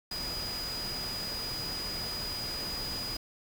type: tone in noise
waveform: sine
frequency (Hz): 4929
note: D#8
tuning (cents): -17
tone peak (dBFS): -35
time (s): 0.11-3.17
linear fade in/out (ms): 5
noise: pink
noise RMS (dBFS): -40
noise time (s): 0.11-3.17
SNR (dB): +2
effects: none